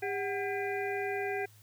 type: harmonic tone with a mistuned harmonic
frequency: 401.6 Hz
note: G4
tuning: 42 cents sharp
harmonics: 1 / 2 / 4 / 5 / 6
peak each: -34 / -37 / -40 / -41 / -42 dBFS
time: 0.02-1.46 s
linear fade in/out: 10 ms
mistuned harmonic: 2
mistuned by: -120 cents
effects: added 105 Hz sine -57 dBFS peak until 1.62 s + white hiss -62 dBFS RMS until 1.62 s

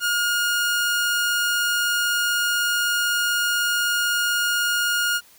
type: tone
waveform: sawtooth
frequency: 1427 Hz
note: F6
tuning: 37 cents sharp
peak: -16 dBFS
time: 0-5.21 s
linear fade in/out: 50 ms
effects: white hiss -52 dBFS RMS until 5.38 s

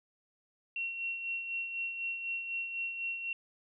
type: tone with tremolo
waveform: sine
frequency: 2730 Hz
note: F7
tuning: 40 cents flat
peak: -32 dBFS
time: 0.76-3.33 s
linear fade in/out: 2 ms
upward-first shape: sine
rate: 4 Hz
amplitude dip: 50%
effects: none

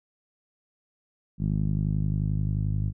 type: tone with low-pass filter sweep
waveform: 10% pulse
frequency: 51.4 Hz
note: G#1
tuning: 17 cents flat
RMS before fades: -26 dBFS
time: 1.38-2.93 s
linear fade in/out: 50 ms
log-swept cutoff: 180 to 120 Hz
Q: 2
effects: none

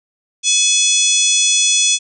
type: harmonic tone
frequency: 850 Hz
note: G#5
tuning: 40 cents sharp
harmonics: 3 / 4 / 5 / 6 / 7 / 8 / 9 / 10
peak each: -21 / -16 / -28 / -24 / -16 / -19 / -28 / -21 dBFS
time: 0.43-1.99 s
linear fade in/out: 50 ms
effects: none

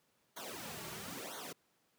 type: noise with flanger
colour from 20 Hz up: pink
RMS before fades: -45 dBFS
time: 0.36-1.53 s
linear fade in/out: 10 ms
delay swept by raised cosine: 0.39 to 3.99 ms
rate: 1 Hz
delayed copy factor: -0.95
effects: pink hiss -75 dBFS RMS until 1.98 s + high-pass 150 Hz 12 dB/octave

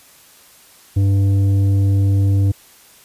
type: tone with tanh clipping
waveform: triangle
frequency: 98.4 Hz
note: G2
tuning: 7 cents sharp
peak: -13 dBFS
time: 0.96-2.52 s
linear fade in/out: 10 ms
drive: 12 dB
effects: white hiss -47 dBFS RMS until 3.04 s + resampled to 32000 Hz

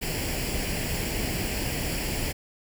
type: noise with comb filter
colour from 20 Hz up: pink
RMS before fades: -29 dBFS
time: 0.01-2.33 s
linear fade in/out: 20 ms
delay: 0.4 ms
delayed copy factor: +0.65
effects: none

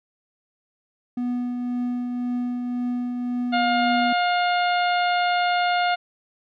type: tone with tremolo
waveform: triangle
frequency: 245.3 Hz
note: B3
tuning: 12 cents flat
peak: -20 dBFS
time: 1.17-4.13 s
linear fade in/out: 5 ms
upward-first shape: triangle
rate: 1.9 Hz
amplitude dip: 35%
type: harmonic tone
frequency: 710 Hz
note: F5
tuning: 28 cents sharp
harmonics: 1 / 2 / 3 / 4 / 5 / 6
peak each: -20 / -26 / -30 / -32 / -34 / -36 dBFS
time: 3.52-5.96 s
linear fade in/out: 20 ms
effects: none

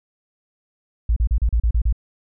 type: tone bursts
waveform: sine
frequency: 56.2 Hz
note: A1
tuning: 37 cents sharp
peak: -14 dBFS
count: 8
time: 1.09-1.927 s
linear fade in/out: 5 ms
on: 74 ms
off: 35 ms
effects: none

